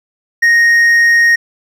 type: tone with hard clipping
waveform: sine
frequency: 1864.7 Hz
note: A#6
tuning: in tune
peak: -7 dBFS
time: 0.42-1.36 s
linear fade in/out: 10 ms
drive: 3 dB
effects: none